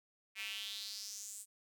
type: tone with high-pass filter sweep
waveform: square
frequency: 103.2 Hz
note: G#2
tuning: 10 cents flat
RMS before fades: -45 dBFS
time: 0.35-1.46 s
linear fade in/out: 50 ms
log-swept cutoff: 2300 to 8700 Hz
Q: 4.3
effects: none